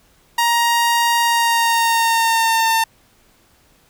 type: tone with pitch glide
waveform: sawtooth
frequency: 939 to 902.3 Hz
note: A#5 to A5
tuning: +12 to +43 cents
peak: -10 dBFS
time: 0.38-2.84 s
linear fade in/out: 5 ms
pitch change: -69 cents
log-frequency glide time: 1.21-2.69 s
effects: pink hiss -55 dBFS RMS until 3.89 s